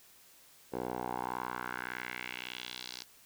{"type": "tone with band-pass filter sweep", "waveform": "10% pulse", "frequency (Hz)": 61.74, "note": "B1", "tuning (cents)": 0, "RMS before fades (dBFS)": -40, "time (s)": [0.72, 3.04], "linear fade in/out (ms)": 20, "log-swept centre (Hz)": [540, 4900], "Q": 2.6, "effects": ["white hiss -60 dBFS RMS until 3.25 s"]}